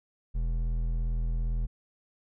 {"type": "tone with hard clipping", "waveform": "sine", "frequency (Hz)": 41.2, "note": "E1", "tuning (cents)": 0, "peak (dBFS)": -28, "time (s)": [0.34, 1.67], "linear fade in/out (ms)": 20, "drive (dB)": 8, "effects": []}